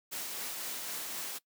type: noise with tremolo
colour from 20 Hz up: white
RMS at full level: -38 dBFS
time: 0.11-1.39 s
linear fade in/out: 20 ms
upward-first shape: triangle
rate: 3.9 Hz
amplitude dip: 25%
effects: noise-tail reverb RT60 0.1 s tail -20 dB re dry + high-pass 200 Hz 12 dB/octave